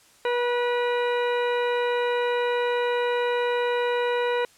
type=harmonic tone with a mistuned harmonic; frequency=484.7 Hz; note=B4; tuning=32 cents flat; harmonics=1 / 2 / 3 / 4 / 5 / 6 / 8; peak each=-23 / -29 / -33 / -35 / -37 / -39 / -41 dBFS; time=0.25-4.45 s; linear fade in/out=2 ms; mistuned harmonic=3; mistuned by=+20 cents; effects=white hiss -56 dBFS RMS until 4.57 s + low-pass 10000 Hz 12 dB/octave